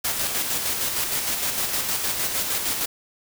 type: noise with tremolo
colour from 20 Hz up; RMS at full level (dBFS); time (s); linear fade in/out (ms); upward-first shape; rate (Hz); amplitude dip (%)
white; -24; 0.04-2.86; 10; square; 6.5; 35
effects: none